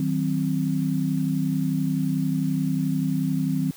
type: chord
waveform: sine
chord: C diminished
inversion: first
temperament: just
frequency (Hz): 156.98 / 188.37 / 261.6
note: Eb3 / Gb3 / C4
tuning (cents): +16 / +31 / 0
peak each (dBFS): -25 / -27 / -25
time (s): 0-3.71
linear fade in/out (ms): 2
effects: white hiss -47 dBFS RMS until 3.76 s